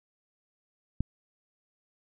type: click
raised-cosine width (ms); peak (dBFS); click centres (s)
5; -15; 1.006
effects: none